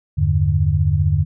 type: tone cluster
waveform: sine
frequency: 82.5 / 98 / 146.2 Hz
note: E2 / G2 / D3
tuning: +2 / 0 / -7 cents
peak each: -18 dBFS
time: 0.17-1.25 s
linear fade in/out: 20 ms
effects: none